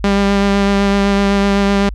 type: tone with vibrato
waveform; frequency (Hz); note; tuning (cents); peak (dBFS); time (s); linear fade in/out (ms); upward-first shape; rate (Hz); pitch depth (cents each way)
sawtooth; 199.3; G3; +29; -7; 0.04-1.89; 2; sine; 7.9; 13
effects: added 50 Hz sine -23 dBFS peak until 1.94 s + low-pass 5000 Hz 12 dB/octave